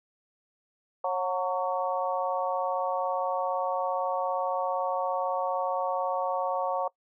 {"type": "harmonic tone with a mistuned harmonic", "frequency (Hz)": 182.4, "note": "F#3", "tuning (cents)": -24, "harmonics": [3, 4, 5, 6], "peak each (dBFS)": [-30, -31, -32, -33], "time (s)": [1.04, 6.88], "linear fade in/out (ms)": 5, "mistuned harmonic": 6, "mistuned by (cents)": 42, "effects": ["noise-tail reverb RT60 0.1 s tail -22 dB re dry"]}